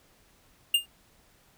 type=tone with exponential decay; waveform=square; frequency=2816 Hz; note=F7; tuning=14 cents sharp; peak=-17 dBFS; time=0.74-0.86 s; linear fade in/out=5 ms; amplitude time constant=26 ms; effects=pink hiss -62 dBFS RMS until 1.57 s